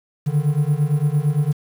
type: beating tone pair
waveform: triangle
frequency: 143.4 / 152.2 Hz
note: D3 / D#3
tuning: -41 / -38 cents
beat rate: 8.8 Hz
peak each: -17 dBFS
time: 0.26-1.53 s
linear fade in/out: 20 ms
effects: 7-bit